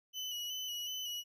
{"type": "tone with vibrato", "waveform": "35% pulse", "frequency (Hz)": 2969, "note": "F#7", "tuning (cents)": 5, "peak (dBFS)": -36, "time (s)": [0.13, 1.24], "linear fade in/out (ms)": 50, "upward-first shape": "square", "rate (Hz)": 2.7, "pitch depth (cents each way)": 28, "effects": []}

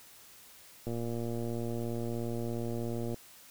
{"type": "click train", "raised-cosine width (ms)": 2, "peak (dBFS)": -24, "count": 267, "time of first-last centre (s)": [0.87, 3.144], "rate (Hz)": 117, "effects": ["white hiss -55 dBFS RMS until 3.5 s"]}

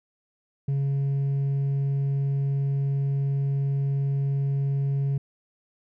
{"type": "tone with hard clipping", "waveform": "triangle", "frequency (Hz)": 138.59, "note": "C#3", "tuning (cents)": 0, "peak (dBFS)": -21, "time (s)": [0.68, 5.18], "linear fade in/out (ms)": 5, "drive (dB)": 1, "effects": []}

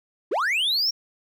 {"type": "linear sweep", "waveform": "triangle", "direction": "up", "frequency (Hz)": [288.9, 5640], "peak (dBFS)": -19, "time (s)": [0.31, 0.91], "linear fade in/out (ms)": 10, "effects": []}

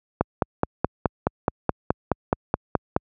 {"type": "click train", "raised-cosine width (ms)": 1, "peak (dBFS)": -4, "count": 14, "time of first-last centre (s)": [0.21, 2.964], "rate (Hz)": 4.72, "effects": ["high-pass 60 Hz 12 dB/octave"]}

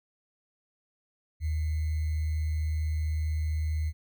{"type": "tone with sample-and-hold", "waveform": "sine", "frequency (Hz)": 77.78, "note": "D#2", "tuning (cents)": 0, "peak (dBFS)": -26, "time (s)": [1.4, 3.93], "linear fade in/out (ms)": 50, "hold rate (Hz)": 2100, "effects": []}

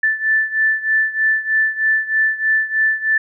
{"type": "beating tone pair", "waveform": "sine", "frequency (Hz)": [1758, 1761.2], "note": ["A6", "A6"], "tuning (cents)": [-2, 1], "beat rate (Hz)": 3.2, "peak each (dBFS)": [-16, -19], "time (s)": [0.03, 3.18], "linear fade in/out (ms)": 5, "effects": []}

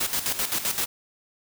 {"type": "noise with tremolo", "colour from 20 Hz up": "white", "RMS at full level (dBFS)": -25, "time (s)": [0, 0.86], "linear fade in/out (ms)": 10, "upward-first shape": "square", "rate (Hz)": 7.7, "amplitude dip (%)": 65, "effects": []}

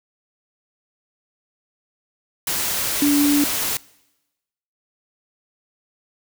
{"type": "tone in noise", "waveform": "sine", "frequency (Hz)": 288.9, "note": "D4", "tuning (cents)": -28, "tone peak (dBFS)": -14, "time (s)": [3.02, 3.44], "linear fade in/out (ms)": 2, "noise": "white", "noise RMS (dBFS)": -23, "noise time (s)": [2.47, 3.77], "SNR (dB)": 6, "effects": ["noise-tail reverb RT60 1.0 s tail -23 dB re dry"]}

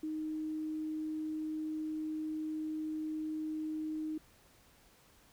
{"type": "tone", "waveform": "sine", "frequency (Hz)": 311.1, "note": "D#4", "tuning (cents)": 0, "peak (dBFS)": -35, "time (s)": [0.03, 4.18], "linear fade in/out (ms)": 5, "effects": ["pink hiss -64 dBFS RMS until 5.32 s"]}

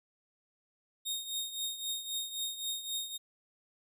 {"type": "tone with tremolo", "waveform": "sawtooth", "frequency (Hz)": 3708, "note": "A#7", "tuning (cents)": -10, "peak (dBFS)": -29, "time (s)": [1.05, 3.18], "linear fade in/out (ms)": 20, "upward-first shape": "triangle", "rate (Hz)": 3.8, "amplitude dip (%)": 75, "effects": []}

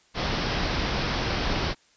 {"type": "low-pass noise", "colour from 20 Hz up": "pink", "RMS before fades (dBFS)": -27, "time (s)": [0.14, 1.75], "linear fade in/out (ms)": 50, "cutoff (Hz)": 5600, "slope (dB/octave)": 96, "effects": ["white hiss -61 dBFS RMS until 1.96 s", "resampled to 16000 Hz"]}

